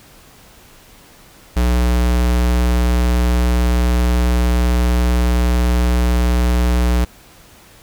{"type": "tone", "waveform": "square", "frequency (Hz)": 60.6, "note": "B1", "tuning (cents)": -32, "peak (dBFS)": -13, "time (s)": [1.56, 7.05], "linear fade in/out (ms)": 10, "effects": ["pink hiss -45 dBFS RMS until 7.82 s"]}